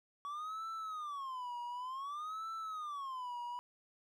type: tone with vibrato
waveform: triangle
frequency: 1129 Hz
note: C#6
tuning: 31 cents sharp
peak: -38 dBFS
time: 0.25-3.59 s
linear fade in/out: 0 ms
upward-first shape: sine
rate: 0.55 Hz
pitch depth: 280 cents each way
effects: none